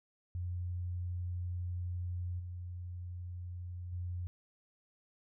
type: tone with level steps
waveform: sine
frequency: 88.8 Hz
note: F2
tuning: 29 cents sharp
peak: -35 / -40 / -36 dBFS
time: 0.35-4.27 s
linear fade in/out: 0 ms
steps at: 2.39 / 3.92 s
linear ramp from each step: 10 ms
effects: none